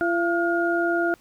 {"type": "tone cluster", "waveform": "sine", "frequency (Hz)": [341.1, 684, 1425], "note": ["F4", "F5", "F6"], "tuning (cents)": [-41, -36, 34], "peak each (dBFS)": [-23, -25, -25], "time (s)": [0.01, 1.14], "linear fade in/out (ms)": 0, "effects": ["pink hiss -57 dBFS RMS until 1.2 s"]}